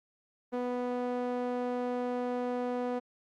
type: tone with band-pass filter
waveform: sawtooth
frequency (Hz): 246.9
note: B3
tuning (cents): 0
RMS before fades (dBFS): -33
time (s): 0.52-3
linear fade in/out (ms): 20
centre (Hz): 530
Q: 1.3
effects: Opus 32 kbps